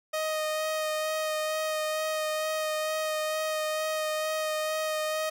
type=tone with vibrato; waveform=sawtooth; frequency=622.3 Hz; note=D#5; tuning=in tune; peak=-24 dBFS; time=0.13-5.3 s; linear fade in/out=10 ms; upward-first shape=sine; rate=2.2 Hz; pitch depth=13 cents each way; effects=none